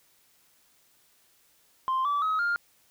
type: tone with pitch steps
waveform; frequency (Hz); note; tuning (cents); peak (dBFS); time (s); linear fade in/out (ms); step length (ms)
sine; 1046.5 / 1154.5 / 1273.6 / 1405; C6 / D6 / D#6 / F6; 0 / -30 / +40 / +10; -22; 1.88-2.56; 0; 170
effects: tanh soft clip ceiling -22 dBFS + white hiss -64 dBFS RMS until 2.9 s